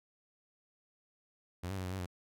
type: tone with pitch steps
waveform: sawtooth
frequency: 89.4 / 97.1 / 93 / 90.9 / 95.4 / 89.7 Hz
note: F2 / G2 / F#2 / F#2 / G2 / F2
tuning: +41 / -16 / +9 / -30 / -47 / +47 cents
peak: -33 dBFS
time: 1.63-2.062 s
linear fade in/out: 10 ms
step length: 72 ms
effects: none